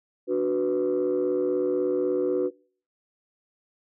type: chord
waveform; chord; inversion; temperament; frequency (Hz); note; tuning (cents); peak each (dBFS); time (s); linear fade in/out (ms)
sine; B minor; first; equal; 293.7 / 370 / 493.9; D4 / F#4 / B4; 0 / 0 / 0; -28 / -23 / -25; 0.27-2.51; 50
effects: noise-tail reverb RT60 0.5 s tail -26 dB re dry + tanh soft clip ceiling -17 dBFS